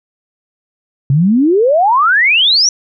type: exponential sweep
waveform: sine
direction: up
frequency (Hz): 129.9 to 5980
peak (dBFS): -7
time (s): 1.1-2.69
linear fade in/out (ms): 2
effects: none